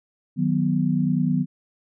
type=chord; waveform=sine; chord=B major; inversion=first; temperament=equal; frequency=155.56 / 185 / 246.9 Hz; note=D#3 / F#3 / B3; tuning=0 / 0 / 0 cents; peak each=-23 dBFS; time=0.36-1.46 s; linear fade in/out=50 ms; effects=none